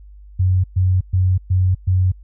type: tone bursts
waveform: sine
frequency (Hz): 92.5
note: F#2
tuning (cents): 0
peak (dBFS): -12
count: 5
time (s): 0.39-2.12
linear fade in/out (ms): 10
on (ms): 250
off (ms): 120
effects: added 50 Hz sine -38 dBFS peak until 2.23 s